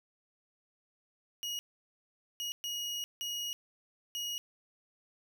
30% pulse tone bursts at uneven times, 2890 Hz, F#7, 41 cents flat, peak -32 dBFS, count 5, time 1.43-1.59 / 2.4-2.52 / 2.64-3.04 / 3.21-3.53 / 4.15-4.38 s, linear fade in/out 0 ms, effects none

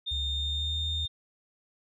sine tone, 3642 Hz, A#7, 41 cents flat, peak -29 dBFS, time 0.06-1.08 s, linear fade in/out 20 ms
sine tone with pitch glide, 71.3 to 79.11 Hz, C#2 to D#2, +49 to +29 cents, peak -30 dBFS, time 0.11-1.06 s, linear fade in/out 10 ms, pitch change +180 cents, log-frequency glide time 0.31-0.8 s
effects tanh soft clip ceiling -23 dBFS

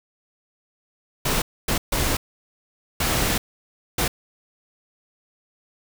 pink noise bursts at uneven times, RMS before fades -22 dBFS, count 5, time 1.25-1.42 / 1.68-1.78 / 1.92-2.17 / 3-3.38 / 3.98-4.08 s, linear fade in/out 5 ms, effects none

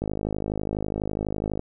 click train, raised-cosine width 2 ms, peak -14 dBFS, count 83, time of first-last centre 0.02-1.594 s, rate 52.1 Hz, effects none

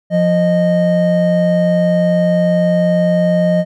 triangle tone pair together, 175.6 / 618.2 Hz, F3 / D#5, +10 / -11 cents, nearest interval octave + minor seventh, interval 2179 cents, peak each -11 dBFS, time 0.1-3.65 s, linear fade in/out 50 ms, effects none

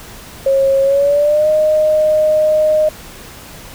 sine tone with pitch glide, 543 to 616.6 Hz, C#5 to D#5, -36 to -16 cents, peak -9 dBFS, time 0.46-2.89 s, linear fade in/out 5 ms, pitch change +220 cents, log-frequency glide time 0.82-1.49 s, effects pink hiss -35 dBFS RMS until 3.74 s

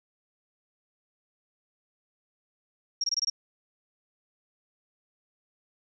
sine tone bursts, 5588 Hz, F8, in tune, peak -24 dBFS, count 6, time 3.01-3.3 s, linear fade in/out 5 ms, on 30 ms, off 22 ms, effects none

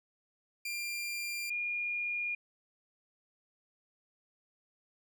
sawtooth / sine tone pair in turn, 2386 / 2425 Hz, D7 / D#7, +27 / -45 cents, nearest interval unison, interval 28 cents, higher second, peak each -32 / -32 dBFS, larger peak neither, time 0.65-1.5 / 1.5-2.35 s, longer neither, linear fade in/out 5 ms, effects none

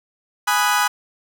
35% pulse chord, G# minor seventh, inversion none, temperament equal, 830.6 / 987.8 / 1244.5 / 1480 Hz, G#5 / B5 / D#6 / F#6, 0 / 0 / 0 / 0 cents, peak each -20 dBFS, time 0.47-0.88 s, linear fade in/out 10 ms, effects none

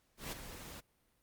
pink noise with ADSR envelope, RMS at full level -40 dBFS, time 0.17-0.81 s, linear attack 150 ms, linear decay 15 ms, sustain -9 dB, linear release 19 ms, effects pink hiss -75 dBFS RMS until 1.22 s + Opus 48 kbps

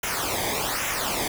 pink noise with flanger, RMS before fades -27 dBFS, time 0.03-1.28 s, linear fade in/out 5 ms, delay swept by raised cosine 0.22 to 0.74 ms, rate 1.2 Hz, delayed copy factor -0.75, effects none

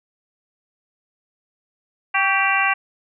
harmonic tone with a mistuned harmonic, 392 Hz, G4, in tune, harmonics 2 / 3 / 4 / 5 / 6 / 7, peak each -23 / -23 / -23 / -23 / -23 / -23 dBFS, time 2.14-2.74 s, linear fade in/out 10 ms, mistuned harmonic 3, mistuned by -58 cents, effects none

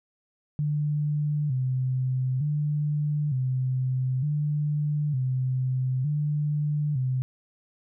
sine tone with vibrato, 138.6 Hz, C#3, in tune, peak -23 dBFS, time 0.59-7.22 s, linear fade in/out 0 ms, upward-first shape square, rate 0.55 Hz, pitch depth 120 cents each way, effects none

